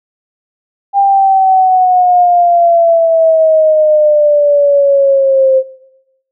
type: exponential sweep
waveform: sine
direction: down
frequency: 800 to 523.3 Hz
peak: -5 dBFS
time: 0.93-5.63 s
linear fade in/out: 50 ms
effects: noise-tail reverb RT60 1.0 s tail -21 dB re dry